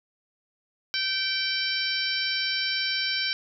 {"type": "harmonic tone with a mistuned harmonic", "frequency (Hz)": 773, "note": "G5", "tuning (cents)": -24, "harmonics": [2, 3, 4, 5, 6, 7], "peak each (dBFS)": [-32, -32, -32, -32, -32, -32], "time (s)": [0.94, 3.33], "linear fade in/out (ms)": 0, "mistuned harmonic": 5, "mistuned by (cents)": 33, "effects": []}